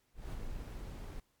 brown noise with ADSR envelope, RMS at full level -38 dBFS, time 0.14-1.2 s, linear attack 190 ms, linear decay 16 ms, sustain -4 dB, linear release 4 ms, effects pink hiss -75 dBFS RMS until 1.4 s + MP3 96 kbps

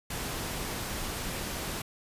pink noise, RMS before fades -35 dBFS, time 0.1-1.82 s, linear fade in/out 5 ms, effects resampled to 32000 Hz

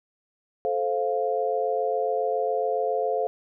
sine chord, F major, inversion first, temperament just, 436.5 / 523.8 / 698.5 Hz, A4 / C5 / F5, -14 / +2 / 0 cents, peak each -27 dBFS, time 0.65-3.27 s, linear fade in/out 0 ms, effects none

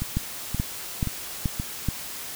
two click trains, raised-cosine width 5 ms, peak -11 / -15 dBFS, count 5 / 4, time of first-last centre 0.17-1.887 / 0.02-1.599 s, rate 2.33 / 1.9 Hz, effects white hiss -36 dBFS RMS until 2.35 s

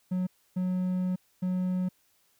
triangle tone bursts at uneven times, 183.2 Hz, F#3, 17 cents flat, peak -24 dBFS, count 3, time 0.11-0.27 / 0.56-1.16 / 1.42-1.89 s, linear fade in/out 10 ms, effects white hiss -68 dBFS RMS until 2.39 s

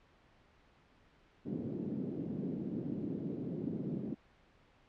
white band-pass noise, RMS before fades -39 dBFS, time 1.45-4.15 s, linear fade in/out 20 ms, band 140 to 320 Hz, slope 24 dB/octave, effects pink hiss -66 dBFS RMS until 4.88 s + low-pass 3000 Hz 12 dB/octave

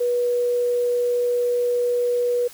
sine tone, 486.1 Hz, B4, 28 cents flat, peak -18 dBFS, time 0-2.48 s, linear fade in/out 10 ms, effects white hiss -44 dBFS RMS until 2.53 s

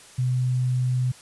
sine tone, 126.4 Hz, B2, 41 cents sharp, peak -20 dBFS, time 0.18-1.12 s, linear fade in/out 10 ms, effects white hiss -48 dBFS RMS until 1.21 s + resampled to 24000 Hz

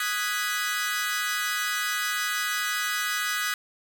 sawtooth chord, G# minor seventh, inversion second, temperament equal, 1244.5 / 1480 / 1661.2 / 1975.5 Hz, D#6 / F#6 / G#6 / B6, 0 / 0 / 0 / 0 cents, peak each -28 dBFS, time 0-3.54 s, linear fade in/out 2 ms, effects none

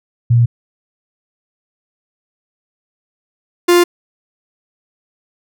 sine / 45% pulse tone pair in turn, 118.6 / 350.5 Hz, A#2 / F4, +30 / +6 cents, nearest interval octave + perfect fifth, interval 1876 cents, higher second, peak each -7 dBFS, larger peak neither, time 0.3-0.46 / 3.68-3.84 s, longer neither, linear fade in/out 10 ms, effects none

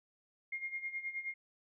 sine tone with tremolo, 2129 Hz, C7, 30 cents sharp, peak -35 dBFS, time 0.52-1.34 s, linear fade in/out 5 ms, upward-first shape sine, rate 9.5 Hz, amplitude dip 75%, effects none

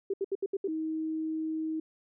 sine tone bursts, 392 Hz, G4, in tune, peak -27 dBFS, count 6, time 0.1-0.677 s, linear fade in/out 5 ms, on 37 ms, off 71 ms
sine tone, 316.6 Hz, D#4, 30 cents sharp, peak -30 dBFS, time 0.68-1.8 s, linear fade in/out 5 ms
effects none

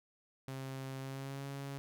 sawtooth tone with pitch glide, 133.6 to 138.63 Hz, C3 to C#3, +36 to 0 cents, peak -37 dBFS, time 0.48-1.78 s, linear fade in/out 0 ms, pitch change +64 cents, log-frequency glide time 0.99-1.47 s, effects none

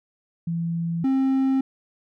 sine / triangle tone pair in turn, 167.8 / 266.4 Hz, E3 / C4, +31 / +31 cents, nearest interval minor sixth, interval 800 cents, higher second, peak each -23 / -16 dBFS, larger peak second, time 0.47-1.04 / 1.04-1.61 s, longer neither, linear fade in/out 5 ms, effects none

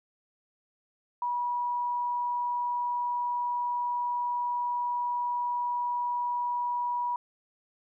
sine tone, 970 Hz, B5, 31 cents flat, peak -27 dBFS, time 1.22-7.16 s, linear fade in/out 2 ms, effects none

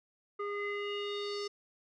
square tone with low-pass filter sweep, 408.5 Hz, G#4, 29 cents flat, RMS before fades -37 dBFS, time 0.39-1.48 s, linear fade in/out 10 ms, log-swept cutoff 1500 to 5400 Hz, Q 4.6, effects none

